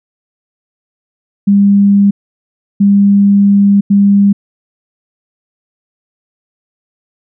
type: tone bursts at uneven times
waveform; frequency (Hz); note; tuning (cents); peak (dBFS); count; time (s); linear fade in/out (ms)
sine; 200.5; G3; +39; -4; 3; 1.47-2.11 / 2.8-3.81 / 3.9-4.33; 10
effects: none